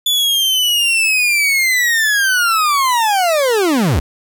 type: linear sweep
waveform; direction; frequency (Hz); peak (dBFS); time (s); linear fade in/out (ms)
40% pulse; down; 3477 to 55; -11; 0.06-4; 5
effects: none